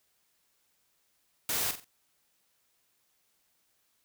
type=noise with echo; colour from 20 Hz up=white; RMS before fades=-31 dBFS; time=1.49-1.71 s; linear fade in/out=2 ms; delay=45 ms; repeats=3; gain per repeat=-9 dB; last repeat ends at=1.845 s; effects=white hiss -73 dBFS RMS until 4.04 s